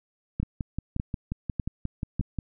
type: two click trains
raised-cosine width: 5 ms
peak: -17 / -15 dBFS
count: 12 / 4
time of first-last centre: 0.43-2.387 / 0.4-2.196 s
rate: 5.62 / 1.67 Hz
effects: none